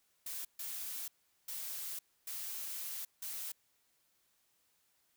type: noise bursts at uneven times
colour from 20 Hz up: blue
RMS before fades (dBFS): -42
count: 5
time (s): 0.26-0.45 / 0.59-1.08 / 1.48-1.99 / 2.27-3.05 / 3.22-3.52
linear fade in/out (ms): 5
effects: white hiss -75 dBFS RMS until 5.16 s